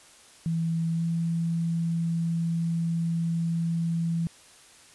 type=tone with pitch glide; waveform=sine; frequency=164.81 to 166.82 Hz; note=E3 to E3; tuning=0 to +21 cents; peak=-24 dBFS; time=0.46-4.27 s; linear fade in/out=0 ms; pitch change=+21 cents; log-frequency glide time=0.93-1.03 s; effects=white hiss -53 dBFS RMS until 4.94 s + resampled to 24000 Hz